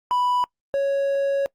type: tone pair in turn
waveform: triangle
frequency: 987.8 / 554.4 Hz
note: B5 / C#5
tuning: 0 / 0 cents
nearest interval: minor seventh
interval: 1000 cents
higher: first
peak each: -17 dBFS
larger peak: neither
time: 0.11-0.44 / 0.74-1.46 s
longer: second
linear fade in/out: 0 ms
effects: noise-tail reverb RT60 0.1 s tail -23 dB re dry + Opus 48 kbps